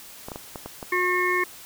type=clicks; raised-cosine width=1 ms; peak=-20 dBFS; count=6; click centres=0.285 / 0.318 / 0.359 / 0.558 / 0.66 / 0.828 s
type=harmonic tone; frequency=361.2 Hz; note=F#4; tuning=42 cents flat; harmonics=1 / 3 / 5 / 6; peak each=-26 / -26 / -26 / -26 dBFS; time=0.92-1.44 s; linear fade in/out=5 ms
effects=white hiss -44 dBFS RMS until 1.65 s